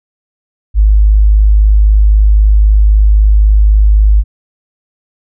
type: tone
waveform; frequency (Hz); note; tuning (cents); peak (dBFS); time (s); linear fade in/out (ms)
sine; 51.91; G#1; 0; -3; 0.74-4.24; 50
effects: none